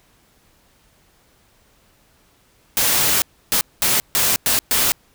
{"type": "noise bursts at uneven times", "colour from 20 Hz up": "white", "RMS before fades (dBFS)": -17, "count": 6, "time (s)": [[2.77, 3.22], [3.52, 3.61], [3.82, 4], [4.15, 4.36], [4.46, 4.59], [4.71, 4.92]], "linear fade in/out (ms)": 0, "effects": ["pink hiss -57 dBFS RMS until 5.14 s"]}